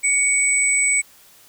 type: tone pair together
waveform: sine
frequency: 2240 / 7977 Hz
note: C#7 / B8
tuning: +18 / +16 cents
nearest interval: octave + minor seventh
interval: 2198 cents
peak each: -18 / -18 dBFS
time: 0.03-1.02 s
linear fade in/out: 20 ms
effects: white hiss -50 dBFS RMS until 1.48 s